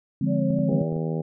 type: chord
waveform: sine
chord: D half-diminished seventh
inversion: none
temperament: equal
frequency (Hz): 146.83 / 174.61 / 207.7 / 261.6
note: D3 / F3 / Ab3 / C4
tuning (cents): 0 / 0 / 0 / 0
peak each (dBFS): -26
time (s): 0.21-0.82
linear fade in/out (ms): 5
type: tone with vibrato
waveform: sine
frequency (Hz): 558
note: C#5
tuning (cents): +11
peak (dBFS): -28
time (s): 0.26-0.9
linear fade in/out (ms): 50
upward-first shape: sine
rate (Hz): 3.7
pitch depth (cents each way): 50
type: clicks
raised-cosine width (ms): 2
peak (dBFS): -26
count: 6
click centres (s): 0.505 / 0.589 / 0.722 / 0.812 / 0.924 / 0.964
type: harmonic tone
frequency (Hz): 80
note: D#2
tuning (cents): +49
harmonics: 2 / 3 / 4 / 5 / 6 / 7 / 8 / 9 / 10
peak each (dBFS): -26 / -33 / -38 / -33 / -34 / -38 / -44 / -48 / -43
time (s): 0.68-1.22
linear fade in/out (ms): 10
effects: none